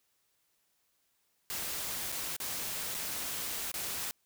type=noise with dropouts; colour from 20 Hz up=white; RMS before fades=-37 dBFS; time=1.5-4.11 s; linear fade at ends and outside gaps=0 ms; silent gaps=2.119-2.124 / 2.365-2.402 / 2.944-2.948 / 3.716-3.741 s; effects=white hiss -75 dBFS RMS until 4.25 s